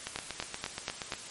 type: two click trains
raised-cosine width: 0.2 ms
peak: -17 / -15 dBFS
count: 10 / 5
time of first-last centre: 0.07-1.136 / 0.16-1.122 s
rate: 8.44 / 4.16 Hz
effects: white hiss -44 dBFS RMS until 1.3 s + MP3 48 kbps